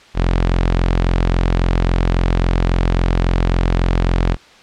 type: tone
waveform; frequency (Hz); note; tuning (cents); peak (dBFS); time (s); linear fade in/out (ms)
sawtooth; 43.65; F1; 0; -9; 0.14-4.37; 50
effects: white hiss -44 dBFS RMS until 4.62 s + low-pass 4000 Hz 12 dB/octave